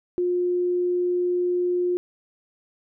sine tone, 356.3 Hz, F4, 35 cents sharp, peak -20 dBFS, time 0.18-1.97 s, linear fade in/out 0 ms, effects none

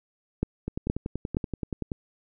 two click trains, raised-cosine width 3 ms, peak -11 / -17 dBFS, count 3 / 14, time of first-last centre 0.43-1.369 / 0.68-1.918 s, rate 2.13 / 10.5 Hz, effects none

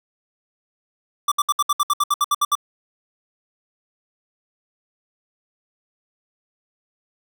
square tone bursts, 1170 Hz, D6, 7 cents flat, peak -16 dBFS, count 13, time 1.28-2.553 s, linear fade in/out 5 ms, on 37 ms, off 66 ms, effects none

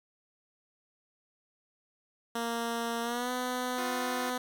10% pulse tone with pitch glide, 232.6 to 250.7 Hz, A#3 to B3, -4 to +26 cents, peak -23 dBFS, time 2.35-4.38 s, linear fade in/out 5 ms, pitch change +130 cents, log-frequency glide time 3.02-3.31 s
10% pulse tone, 356.1 Hz, F4, 34 cents sharp, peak -29 dBFS, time 3.78-4.3 s, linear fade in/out 2 ms
effects 10-bit

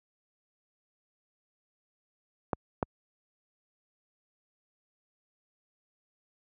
clicks, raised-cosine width 1 ms, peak -13 dBFS, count 2, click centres 2.532 / 2.828 s, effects high-pass 60 Hz 12 dB/octave

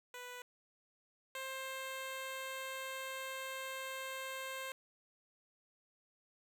10% pulse tone pair in turn, 493.9 / 528.5 Hz, B4 / C5, 0 / +17 cents, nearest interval minor second, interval 117 cents, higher second, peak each -38 / -33 dBFS, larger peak second, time 0.14-0.42 / 1.35-4.72 s, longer second, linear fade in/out 2 ms, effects none

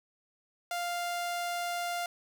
sawtooth tone, 698.5 Hz, F5, in tune, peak -28 dBFS, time 0.71-2.06 s, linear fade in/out 2 ms, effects none

